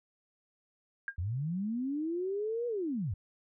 sine tone with exponential decay, 1611 Hz, G6, 47 cents sharp, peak -29 dBFS, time 1.08-1.16 s, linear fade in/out 1 ms, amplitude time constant 16 ms
sine linear two-way sweep, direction up then down, 78.4 to 488 to 78.4 Hz, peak -31 dBFS, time 1.18-3.14 s, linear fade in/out 5 ms, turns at 2.67 s
effects none

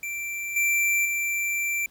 square tone with level steps, 2349 Hz, D7, in tune, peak -30 / -21 / -25 dBFS, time 0.03-1.86 s, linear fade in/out 2 ms, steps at 0.56 / 1.05 s, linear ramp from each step 5 ms, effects pink hiss -59 dBFS RMS until 1.9 s

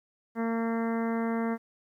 harmonic tone, 228.5 Hz, A#3, 34 cents flat, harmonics 1 / 2 / 3 / 4 / 5 / 6 / 7 / 8 / 9, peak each -28 / -34 / -38 / -40 / -42 / -44 / -45 / -46 / -47 dBFS, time 0.35-1.58 s, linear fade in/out 50 ms, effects 11-bit

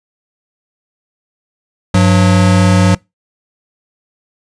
square tone pair together, 98 / 182.03 Hz, G2 / F#3, 0 / -28 cents, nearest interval major seventh, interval 1072 cents, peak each -10 dBFS, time 1.94-2.95 s, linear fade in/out 5 ms, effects noise-tail reverb RT60 0.2 s tail -24 dB re dry + resampled to 22050 Hz

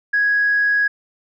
sine tone, 1661.2 Hz, G#6, in tune, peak -13 dBFS, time 0.13-0.88 s, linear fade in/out 10 ms, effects tanh soft clip ceiling -9 dBFS

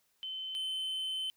sine / triangle tone pair in turn, 3065 / 3065 Hz, G7 / G7, -40 / -40 cents, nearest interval unison, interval 0 cents, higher neither, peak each -37 / -32 dBFS, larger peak second, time 0.23-0.55 / 0.55-1.3 s, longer second, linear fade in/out 0 ms, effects white hiss -74 dBFS RMS until 1.36 s

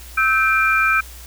sine tone cluster, 1301 / 1554 / 2384 Hz, E6 / G6 / D7, -23 / -16 / +25 cents, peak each -18 dBFS, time 0.17-1.01 s, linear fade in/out 10 ms, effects added 60 Hz sine -37 dBFS peak until 1.26 s + white hiss -41 dBFS RMS until 1.26 s

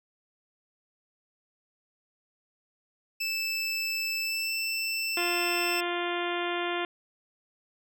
25% pulse tone with pitch glide, 2637 to 2666 Hz, E7 to E7, 0 to +19 cents, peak -25 dBFS, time 3.2-5.81 s, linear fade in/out 10 ms, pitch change +19 cents, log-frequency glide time 4.22-4.5 s
harmonic tone, 349.2 Hz, F4, in tune, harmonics 1 / 2 / 3 / 4 / 5 / 6 / 7 / 8 / 9 / 10, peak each -32 / -35 / -37 / -38 / -39 / -40 / -40 / -41 / -42 / -42 dBFS, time 5.17-6.85 s, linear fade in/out 2 ms
effects none

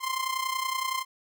sawtooth tone with amplitude modulation, 1046.5 Hz, C6, in tune, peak -21 dBFS, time 0-1.05 s, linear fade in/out 50 ms, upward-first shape sine, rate 30.7 Hz, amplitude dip 70%, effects none

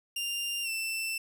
sawtooth tone with pitch glide, 2794 to 2669 Hz, F7 to E7, 0 to +21 cents, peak -28 dBFS, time 0.16-1.18 s, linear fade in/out 5 ms, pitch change -79 cents, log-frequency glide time 0.63-0.69 s, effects none

